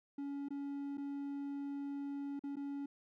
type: tone with dropouts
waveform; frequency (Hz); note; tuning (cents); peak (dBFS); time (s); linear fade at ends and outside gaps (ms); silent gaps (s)
triangle; 281.5; C#4; +27; -37; 0.18-2.86; 5; 0.486-0.505 / 0.973-0.979 / 2.394-2.437 / 2.558-2.567
effects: none